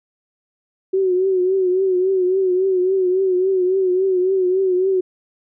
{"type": "tone with vibrato", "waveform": "sine", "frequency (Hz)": 373.4, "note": "F#4", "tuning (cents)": 16, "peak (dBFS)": -14, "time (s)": [0.93, 5.01], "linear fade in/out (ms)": 10, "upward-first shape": "triangle", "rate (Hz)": 3.6, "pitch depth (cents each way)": 74, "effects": []}